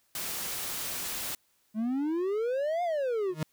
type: noise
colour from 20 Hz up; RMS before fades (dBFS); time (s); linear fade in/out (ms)
white; -35; 0.15-1.35; 2
type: exponential two-way sweep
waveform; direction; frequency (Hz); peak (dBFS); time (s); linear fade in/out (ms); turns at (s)
triangle; up then down; 210 to 720 to 345.2; -25; 1.74-3.35; 50; 2.83
type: tone with exponential growth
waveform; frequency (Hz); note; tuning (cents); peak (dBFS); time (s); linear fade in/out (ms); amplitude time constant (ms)
40% pulse; 155.56; D#3; 0; -25; 3.29-3.43; 2; 30
effects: white hiss -70 dBFS RMS until 3.52 s